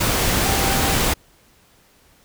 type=tone in noise; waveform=sine; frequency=784 Hz; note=G5; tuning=in tune; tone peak=-26 dBFS; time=0.45-0.95 s; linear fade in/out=10 ms; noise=pink; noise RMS=-19 dBFS; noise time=0-1.14 s; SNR=-10 dB; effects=pink hiss -55 dBFS RMS until 2.24 s